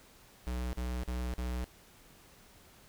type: tone bursts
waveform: square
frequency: 61.74 Hz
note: B1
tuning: in tune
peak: -34 dBFS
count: 4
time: 0.47-1.642 s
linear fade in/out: 0 ms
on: 260 ms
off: 44 ms
effects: pink hiss -59 dBFS RMS until 2.88 s